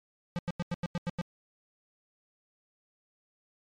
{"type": "tone bursts", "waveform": "square", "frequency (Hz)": 174.61, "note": "F3", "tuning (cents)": 0, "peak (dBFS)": -30, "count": 8, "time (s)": [0.36, 1.214], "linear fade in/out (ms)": 0, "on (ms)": 28, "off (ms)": 90, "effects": ["low-pass 5000 Hz 12 dB/octave", "MP3 96 kbps"]}